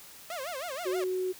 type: tone with vibrato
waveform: sawtooth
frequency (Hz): 610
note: D#5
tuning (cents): -34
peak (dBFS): -31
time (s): 0.3-1.04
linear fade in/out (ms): 2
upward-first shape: sine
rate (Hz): 6.3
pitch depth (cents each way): 290
type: tone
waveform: sine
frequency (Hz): 370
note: F#4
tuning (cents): 0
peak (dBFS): -28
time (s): 0.85-1.33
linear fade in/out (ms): 20
effects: white hiss -50 dBFS RMS until 1.39 s